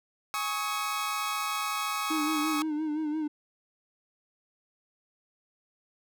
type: chord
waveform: sawtooth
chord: Ab suspended fourth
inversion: none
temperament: equal with one note detuned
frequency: 830.6 / 1108.7 / 1272.9 Hz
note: Ab5 / Db6 / Eb6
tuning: 0 / 0 / +39 cents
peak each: -34 / -29 / -29 dBFS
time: 0.34-2.62 s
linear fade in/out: 0 ms
type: tone with vibrato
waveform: triangle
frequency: 306.6 Hz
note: D#4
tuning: 25 cents flat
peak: -26 dBFS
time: 2.1-3.28 s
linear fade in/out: 10 ms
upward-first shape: sine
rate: 5.8 Hz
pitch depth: 56 cents each way
effects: none